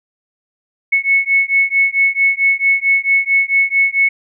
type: beating tone pair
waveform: sine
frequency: 2200 / 2204.5 Hz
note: C#7 / C#7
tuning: -14 / -10 cents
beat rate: 4.5 Hz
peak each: -14 dBFS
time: 0.92-4.09 s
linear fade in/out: 10 ms
effects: none